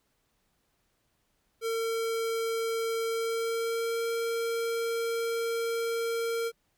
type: tone with pitch glide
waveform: square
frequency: 454.6 to 460.9 Hz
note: A#4 to A#4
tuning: -43 to -20 cents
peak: -29 dBFS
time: 1.61-6.52 s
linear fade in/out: 50 ms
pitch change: +23 cents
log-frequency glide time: 3.05-4.07 s
effects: pink hiss -74 dBFS RMS until 6.77 s